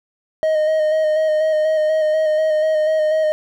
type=tone with vibrato; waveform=triangle; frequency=622.3 Hz; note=D#5; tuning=in tune; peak=-12 dBFS; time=0.43-3.32 s; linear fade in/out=0 ms; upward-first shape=square; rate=4.1 Hz; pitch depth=20 cents each way; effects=none